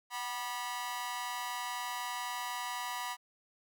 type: tone with amplitude modulation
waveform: sawtooth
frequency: 976 Hz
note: B5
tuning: 21 cents flat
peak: -28 dBFS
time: 0.1-3.17 s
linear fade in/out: 50 ms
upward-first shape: sine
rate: 230 Hz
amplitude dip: 100%
effects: none